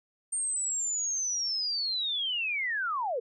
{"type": "linear sweep", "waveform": "sine", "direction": "down", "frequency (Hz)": [8770, 433.8], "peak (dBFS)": -28, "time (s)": [0.32, 3.2], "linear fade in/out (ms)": 10, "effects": []}